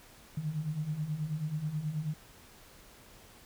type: beating tone pair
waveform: sine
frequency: 146.83 / 156.13 Hz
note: D3 / D#3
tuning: 0 / +6 cents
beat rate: 9.3 Hz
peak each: -38 / -33 dBFS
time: 0.37-2.14 s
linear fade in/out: 5 ms
effects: pink hiss -56 dBFS RMS until 3.45 s